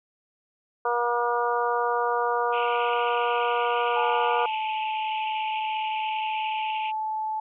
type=harmonic tone; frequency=239.3 Hz; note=A#3; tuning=46 cents sharp; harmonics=2 / 3 / 4 / 5 / 6; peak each=-27 / -29 / -27 / -29 / -33 dBFS; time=0.85-4.46 s; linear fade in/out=5 ms
type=band-pass noise; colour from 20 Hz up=white; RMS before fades=-36 dBFS; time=2.52-6.92 s; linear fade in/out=20 ms; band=2300 to 3000 Hz; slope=96 dB/octave
type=tone with pitch glide; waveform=sine; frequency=874 to 868.5 Hz; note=A5 to A5; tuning=-12 to -23 cents; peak=-26 dBFS; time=3.96-7.4 s; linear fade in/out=5 ms; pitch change=-11 cents; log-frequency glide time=4.34-4.68 s
effects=none